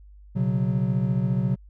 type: chord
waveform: triangle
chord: B suspended second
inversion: none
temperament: equal with one note detuned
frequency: 123.47 / 137.95 / 185 Hz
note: B2 / C#3 / F#3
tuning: 0 / -8 / 0 cents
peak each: -23 / -24 / -23 dBFS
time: 0.35-1.56 s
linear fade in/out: 20 ms
effects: added 50 Hz sine -45 dBFS peak until 1.69 s